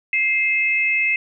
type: tone pair together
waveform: sine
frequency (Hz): 2103 / 2589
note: C7 / E7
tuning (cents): +8 / -32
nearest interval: major third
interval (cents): 360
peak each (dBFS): -19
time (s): 0.13-1.16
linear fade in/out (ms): 2
effects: none